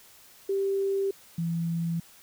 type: tone pair in turn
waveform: sine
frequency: 392 / 167.45 Hz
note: G4 / E3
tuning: 0 / +27 cents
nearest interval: octave + minor third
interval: 1473 cents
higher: first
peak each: -24 / -26 dBFS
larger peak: first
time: 0.49-1.11 / 1.38-2 s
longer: neither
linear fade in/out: 5 ms
effects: white hiss -54 dBFS RMS until 2.22 s